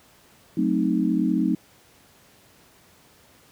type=chord; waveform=sine; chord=F# diminished seventh; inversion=none; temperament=equal; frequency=185 / 220 / 261.6 / 311.1 Hz; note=F#3 / A3 / C4 / Eb4; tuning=0 / 0 / 0 / 0 cents; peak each=-25 / -25 / -25 / -24 dBFS; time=0.57-1.55 s; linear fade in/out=5 ms; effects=pink hiss -55 dBFS RMS until 3.51 s + high-pass 80 Hz 12 dB/octave